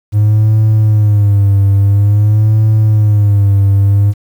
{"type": "tone with vibrato", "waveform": "triangle", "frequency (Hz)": 103.83, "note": "G#2", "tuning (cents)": 0, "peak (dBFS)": -3, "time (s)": [0.12, 4.14], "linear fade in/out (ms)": 50, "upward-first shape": "sine", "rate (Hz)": 0.49, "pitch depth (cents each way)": 81, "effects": ["tanh soft clip ceiling 0 dBFS", "7-bit"]}